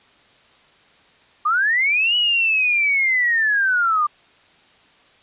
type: linear two-way sweep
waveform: sine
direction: up then down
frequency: 1174.7 to 2948 to 1174.7 Hz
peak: -15 dBFS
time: 1.45-4.07 s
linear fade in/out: 10 ms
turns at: 2.16 s
effects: white hiss -53 dBFS RMS until 5.22 s + resampled to 8000 Hz